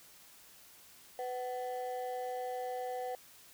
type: ring-modulated tone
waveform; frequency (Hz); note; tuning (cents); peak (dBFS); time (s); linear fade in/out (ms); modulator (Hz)
triangle; 626; D#5; +10; -31; 1.19-3.15; 0; 126
effects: white hiss -58 dBFS RMS until 3.53 s